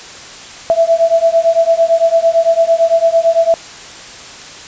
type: beating tone pair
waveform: sine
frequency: 659.3 / 668.2 Hz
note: E5 / E5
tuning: 0 / +23 cents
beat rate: 8.9 Hz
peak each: -11 dBFS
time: 0.7-3.54 s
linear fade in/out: 0 ms
effects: white hiss -32 dBFS RMS until 4.67 s + resampled to 16000 Hz